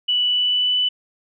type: tone with pitch glide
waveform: sine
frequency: 2960 to 2987 Hz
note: F#7 to F#7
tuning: 0 to +16 cents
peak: -16 dBFS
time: 0.08-0.89 s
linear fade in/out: 10 ms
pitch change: +16 cents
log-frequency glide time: 0.25-0.76 s
effects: none